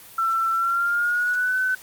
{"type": "tone with pitch glide", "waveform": "sine", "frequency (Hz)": [1341, 1513.9], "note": ["E6", "F#6"], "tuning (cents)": [29, 39], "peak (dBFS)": -19, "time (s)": [0.18, 1.75], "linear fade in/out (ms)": 5, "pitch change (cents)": 210, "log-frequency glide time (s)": [0.52, 1.58], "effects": ["white hiss -45 dBFS RMS until 1.82 s", "Opus 32 kbps"]}